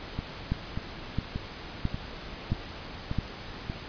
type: two click trains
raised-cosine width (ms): 5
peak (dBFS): -19 / -14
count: 7 / 5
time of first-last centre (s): 0.19-3.699 / 0.52-3.187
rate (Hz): 1.71 / 1.5
effects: pink hiss -41 dBFS RMS until 3.88 s + resampled to 11025 Hz